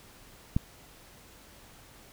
click, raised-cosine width 5 ms, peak -12 dBFS, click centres 0.565 s, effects pink hiss -54 dBFS RMS until 2.12 s

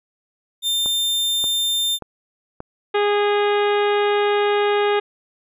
40% pulse tone, 3600 Hz, A7, 39 cents sharp, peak -17 dBFS, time 0.62-1.99 s, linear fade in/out 50 ms
click train, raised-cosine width 1 ms, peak -18 dBFS, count 4, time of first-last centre 0.86-2.604 s, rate 1.72 Hz
harmonic tone, 411.4 Hz, G#4, 16 cents flat, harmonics 1 / 2 / 3 / 4 / 5 / 6 / 7 / 8 / 9, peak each -17 / -23 / -27 / -29 / -31 / -33 / -34 / -35 / -36 dBFS, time 2.94-5 s, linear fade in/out 10 ms
effects none

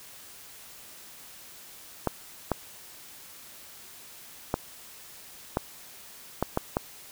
clicks, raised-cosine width 1 ms, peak -10 dBFS, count 7, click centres 2.073 / 2.517 / 4.541 / 5.571 / 6.426 / 6.574 / 6.769 s, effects white hiss -48 dBFS RMS until 7.11 s

